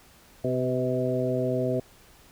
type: harmonic tone with a mistuned harmonic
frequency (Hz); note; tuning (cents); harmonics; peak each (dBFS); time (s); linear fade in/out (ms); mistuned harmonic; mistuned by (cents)
127.6; C3; -43; 1 / 2 / 3 / 4 / 5; -30 / -30 / -30 / -30 / -30; 0.44-1.8; 5; 4; -22
effects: pink hiss -55 dBFS RMS until 2.31 s